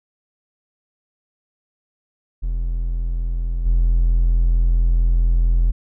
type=tone with level steps; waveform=triangle; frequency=42.23 Hz; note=E1; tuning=43 cents sharp; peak=-17 / -10 dBFS; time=2.42-5.72 s; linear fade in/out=20 ms; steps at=3.65 s; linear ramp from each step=20 ms; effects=tanh soft clip ceiling -6 dBFS